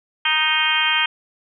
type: harmonic tone with a mistuned harmonic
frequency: 311.1 Hz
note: D#4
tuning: in tune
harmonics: 3 / 4 / 5 / 6 / 7 / 8 / 9 / 10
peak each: -26 / -27 / -24 / -26 / -25 / -23 / -26 / -21 dBFS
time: 0.25-1.06 s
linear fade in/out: 5 ms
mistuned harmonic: 10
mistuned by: +24 cents
effects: none